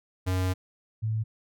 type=tone pair in turn; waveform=square / sine; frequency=92.5 / 110 Hz; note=F#2 / A2; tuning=0 / 0 cents; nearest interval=minor third; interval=300 cents; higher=second; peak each=-25 dBFS; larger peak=neither; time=0.26-0.54 / 1.02-1.24 s; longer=first; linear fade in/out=20 ms; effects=none